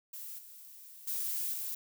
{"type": "noise with level steps", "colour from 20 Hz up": "violet", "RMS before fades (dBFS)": [-44, -52, -35, -38], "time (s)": [0.13, 1.75], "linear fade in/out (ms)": 5, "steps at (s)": [0.38, 1.07, 1.53], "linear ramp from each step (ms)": 10, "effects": []}